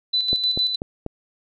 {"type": "tone with tremolo", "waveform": "sine", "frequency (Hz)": 3997, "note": "B7", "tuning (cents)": 20, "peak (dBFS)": -17, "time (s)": [0.13, 0.76], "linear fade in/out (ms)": 10, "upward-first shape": "square", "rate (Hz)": 6.5, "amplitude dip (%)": 50}
{"type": "click train", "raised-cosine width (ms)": 2, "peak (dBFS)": -14, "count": 4, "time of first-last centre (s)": [0.33, 1.063], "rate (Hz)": 4.09}
{"effects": []}